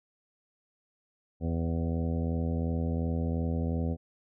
harmonic tone with a mistuned harmonic, 82.8 Hz, E2, 8 cents sharp, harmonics 1 / 2 / 3 / 4 / 5 / 6 / 7 / 8 / 9, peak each -30 / -33 / -34 / -45 / -43 / -41 / -45 / -50 / -48 dBFS, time 1.4-3.97 s, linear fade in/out 50 ms, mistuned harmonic 7, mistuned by -17 cents, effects none

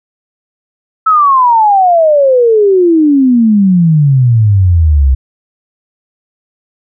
sine exponential sweep, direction down, 1318.5 to 63.8 Hz, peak -4 dBFS, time 1.06-5.15 s, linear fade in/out 10 ms, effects none

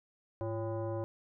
sine tone with frequency modulation, 106.5 Hz, G#2, 44 cents sharp, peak -33 dBFS, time 0.41-1.04 s, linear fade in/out 0 ms, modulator 450 Hz, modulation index 1.3, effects none

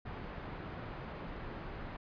pink low-pass noise, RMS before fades -44 dBFS, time 0.05-1.97 s, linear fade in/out 10 ms, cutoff 1800 Hz, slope 12 dB/octave, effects resampled to 11025 Hz

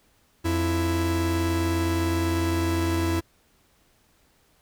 45% pulse tone pair together, 87.6 / 330.7 Hz, F2 / E4, +6 / +6 cents, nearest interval octave + major seventh, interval 2300 cents, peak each -25 dBFS, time 0.44-3.21 s, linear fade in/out 20 ms, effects pink hiss -63 dBFS RMS until 4.61 s

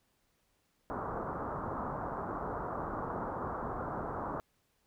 white low-pass noise, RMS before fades -38 dBFS, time 0.9-4.4 s, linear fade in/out 0 ms, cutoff 1300 Hz, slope 48 dB/octave, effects pink hiss -75 dBFS RMS until 4.86 s

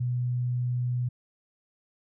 sine tone, 123.47 Hz, B2, in tune, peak -25 dBFS, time 0-1.09 s, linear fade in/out 10 ms, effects none

